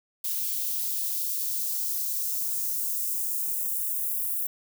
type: noise with high-pass filter sweep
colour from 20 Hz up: violet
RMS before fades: -29 dBFS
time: 0.24-4.47 s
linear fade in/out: 5 ms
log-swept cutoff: 2700 to 11000 Hz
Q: 1.1
effects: none